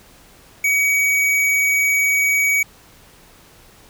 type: tone with tanh clipping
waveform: sine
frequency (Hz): 2261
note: C#7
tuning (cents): +34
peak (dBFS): -16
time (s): 0.64-2.63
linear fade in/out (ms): 5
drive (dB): 16
effects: pink hiss -48 dBFS RMS until 3.89 s